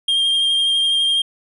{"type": "tone with vibrato", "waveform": "triangle", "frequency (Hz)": 3207, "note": "G7", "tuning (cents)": 39, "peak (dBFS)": -13, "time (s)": [0.08, 1.22], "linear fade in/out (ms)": 5, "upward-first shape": "sine", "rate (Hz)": 12, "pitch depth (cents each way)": 16, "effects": ["resampled to 32000 Hz"]}